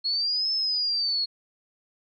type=linear two-way sweep; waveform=sine; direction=up then down; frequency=4300 to 5274 to 4300 Hz; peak=-23 dBFS; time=0.04-1.26 s; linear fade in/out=20 ms; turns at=0.52 s; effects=none